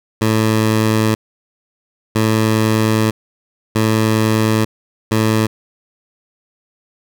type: tone bursts at uneven times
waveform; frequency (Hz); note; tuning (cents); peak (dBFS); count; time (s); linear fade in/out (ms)
15% pulse; 109.8; A2; -3; -6; 4; 0.21-1.15 / 2.15-3.11 / 3.75-4.65 / 5.11-5.47; 10
effects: none